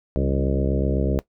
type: harmonic tone with a mistuned harmonic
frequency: 68 Hz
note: C#2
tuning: 33 cents flat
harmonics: 1 / 2 / 3 / 4 / 5 / 6 / 7 / 8 / 9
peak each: -23 / -26 / -28 / -29 / -30 / -31 / -31 / -32 / -33 dBFS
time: 0.16-1.19 s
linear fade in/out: 0 ms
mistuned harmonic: 3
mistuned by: -51 cents
effects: noise-tail reverb RT60 0.1 s tail -18 dB re dry